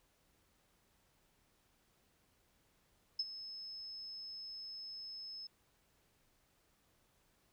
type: tone with ADSR envelope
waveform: sine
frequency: 5200 Hz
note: E8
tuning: 24 cents flat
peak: -31 dBFS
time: 3.19-5.47 s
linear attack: 6 ms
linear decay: 37 ms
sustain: -14 dB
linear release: 4 ms
effects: pink hiss -74 dBFS RMS until 7.52 s